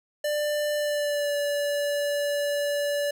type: tone with pitch glide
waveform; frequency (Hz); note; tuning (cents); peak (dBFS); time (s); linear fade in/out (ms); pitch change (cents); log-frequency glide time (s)
square; 593 to 577.8; D5 to D5; +17 to -28; -25; 0.24-3.11; 5; -45; 0.76-1.36
effects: none